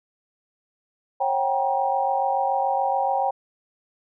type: tone cluster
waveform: sine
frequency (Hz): 544 / 741 / 788 / 949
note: C#5 / F#5 / G5 / A#5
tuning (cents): -33 / +2 / +9 / +31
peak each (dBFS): -27 / -29 / -22 / -28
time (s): 1.2-3.31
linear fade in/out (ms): 10
effects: none